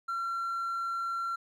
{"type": "tone", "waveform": "triangle", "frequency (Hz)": 1364, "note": "F6", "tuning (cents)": -41, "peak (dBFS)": -28, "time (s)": [0.08, 1.36], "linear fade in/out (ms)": 10, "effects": ["tanh soft clip ceiling -25 dBFS"]}